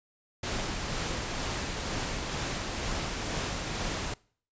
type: noise with tremolo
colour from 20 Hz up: pink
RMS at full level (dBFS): -32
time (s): 0.43-4.14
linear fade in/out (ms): 5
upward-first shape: sine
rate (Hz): 2.1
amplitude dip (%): 25
effects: noise-tail reverb RT60 0.5 s tail -24 dB re dry + resampled to 16000 Hz